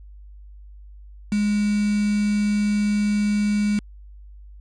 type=tone with quantisation; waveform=sine; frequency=207.5 Hz; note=G#3; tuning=1 cent flat; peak=-18 dBFS; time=1.32-3.79 s; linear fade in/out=2 ms; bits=5; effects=added 50 Hz sine -40 dBFS peak until 4.6 s + resampled to 22050 Hz